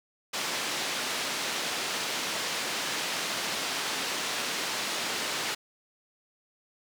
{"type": "band-pass noise", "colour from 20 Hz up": "white", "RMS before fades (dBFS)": -32, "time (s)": [0.33, 5.55], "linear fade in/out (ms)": 10, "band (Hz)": [200, 4900], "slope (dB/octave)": 12, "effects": []}